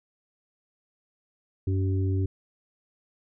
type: harmonic tone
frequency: 95.3 Hz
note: G2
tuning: 48 cents flat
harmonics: 1 / 3 / 4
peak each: -23 / -33 / -35 dBFS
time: 1.67-2.26 s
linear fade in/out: 5 ms
effects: none